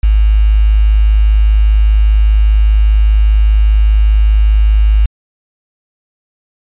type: tone with quantisation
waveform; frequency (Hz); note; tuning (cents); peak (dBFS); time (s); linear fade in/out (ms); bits
sine; 52.5; G#1; +19; -5; 0.03-5.06; 5; 5
effects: resampled to 8000 Hz